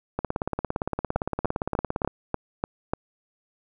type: two click trains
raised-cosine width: 1 ms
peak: -12 / -10 dBFS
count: 34 / 7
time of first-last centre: 0.19-2.076 / 1.16-2.935 s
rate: 17.5 / 3.38 Hz
effects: none